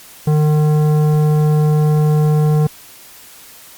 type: tone with tanh clipping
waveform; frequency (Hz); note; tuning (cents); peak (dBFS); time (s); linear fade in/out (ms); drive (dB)
triangle; 151.8; D#3; -42; -12; 0.27-2.67; 5; 17
effects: white hiss -40 dBFS RMS until 3.77 s + Opus 48 kbps